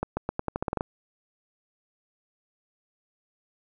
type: accelerating click train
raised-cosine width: 1 ms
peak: -13 dBFS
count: 11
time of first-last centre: 0.03-0.809 s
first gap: 140 ms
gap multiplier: 0.86
effects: none